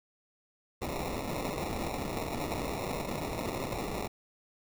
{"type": "noise with sample-and-hold", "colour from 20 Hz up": "blue", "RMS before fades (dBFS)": -35, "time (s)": [0.81, 4.08], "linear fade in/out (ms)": 10, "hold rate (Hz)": 1575, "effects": []}